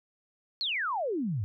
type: exponential sweep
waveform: sine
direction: down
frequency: 4420 to 92.5 Hz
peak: -28 dBFS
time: 0.61-1.44 s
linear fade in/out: 0 ms
effects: none